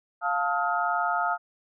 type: tone cluster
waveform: sine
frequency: 704 / 882 / 1270 / 1411 Hz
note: F5 / A5 / D#6 / F6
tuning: +14 / +4 / +35 / +17 cents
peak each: -28 / -30 / -28 / -30 dBFS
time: 0.21-1.38 s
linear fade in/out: 50 ms
effects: none